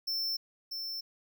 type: tone with echo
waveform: square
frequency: 5350 Hz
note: E8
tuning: 25 cents sharp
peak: -31 dBFS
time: 0.07-0.37 s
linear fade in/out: 10 ms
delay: 640 ms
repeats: 1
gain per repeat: -5 dB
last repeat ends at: 1.01 s
effects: none